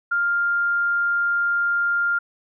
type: tone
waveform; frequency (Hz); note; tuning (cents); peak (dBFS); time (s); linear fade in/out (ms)
sine; 1400; F6; +4; -18; 0.11-2.19; 10
effects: none